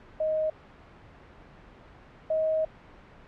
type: tone pair in turn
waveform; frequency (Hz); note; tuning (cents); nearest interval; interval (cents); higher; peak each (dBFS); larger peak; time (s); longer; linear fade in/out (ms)
sine; 625 / 631.9; D#5 / D#5; +8 / +27; unison; 19; second; -24 / -23; second; 0.2-0.5 / 2.3-2.65; second; 5
effects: pink hiss -51 dBFS RMS until 3.27 s + low-pass 2000 Hz 12 dB/octave